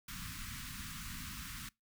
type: band-stop noise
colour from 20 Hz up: pink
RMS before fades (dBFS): -45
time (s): 0.08-1.69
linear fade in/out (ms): 5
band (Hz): 260 to 1100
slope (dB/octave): 48
effects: noise-tail reverb RT60 0.2 s tail -24 dB re dry